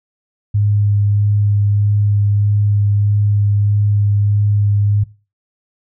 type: tone with vibrato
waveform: sine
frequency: 102.8 Hz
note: G#2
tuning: 17 cents flat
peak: -11 dBFS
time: 0.54-5.04 s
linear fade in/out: 10 ms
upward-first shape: sine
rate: 1.6 Hz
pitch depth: 10 cents each way
effects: noise-tail reverb RT60 0.3 s tail -18 dB re dry